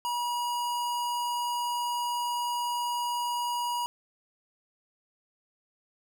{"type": "tone", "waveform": "square", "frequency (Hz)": 963, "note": "B5", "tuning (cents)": -44, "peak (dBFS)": -29, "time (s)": [0.05, 3.86], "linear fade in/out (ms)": 0, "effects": []}